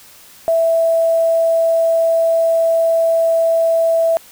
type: tone with quantisation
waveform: sine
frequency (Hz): 659.3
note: E5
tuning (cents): 0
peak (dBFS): -11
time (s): 0.48-4.17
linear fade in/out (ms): 0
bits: 6
effects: white hiss -43 dBFS RMS until 4.31 s